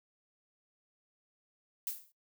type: noise with exponential decay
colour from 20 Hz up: violet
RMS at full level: -33 dBFS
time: 1.87-2.12 s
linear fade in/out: 1 ms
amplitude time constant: 53 ms
effects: noise-tail reverb RT60 0.1 s tail -18 dB re dry